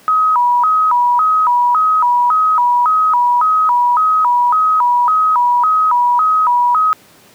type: tone with vibrato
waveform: sine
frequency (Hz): 1108.7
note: C#6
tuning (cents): 0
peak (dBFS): -9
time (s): 0.08-6.93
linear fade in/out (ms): 0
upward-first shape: square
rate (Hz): 1.8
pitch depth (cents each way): 230
effects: pink hiss -45 dBFS RMS until 7.34 s + high-pass 150 Hz 12 dB/octave